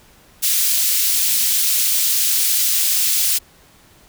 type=high-pass noise; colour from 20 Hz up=white; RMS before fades=-17 dBFS; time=0.42-3.39 s; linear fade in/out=20 ms; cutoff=3300 Hz; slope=12 dB/octave; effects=pink hiss -50 dBFS RMS until 4.08 s